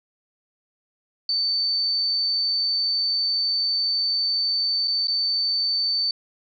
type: tone with dropouts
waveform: sine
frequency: 4546 Hz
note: C#8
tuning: 43 cents sharp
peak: -20 dBFS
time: 1.29-6.11 s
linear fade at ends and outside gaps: 2 ms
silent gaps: 4.875-4.879 / 5.072-5.081 s
effects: none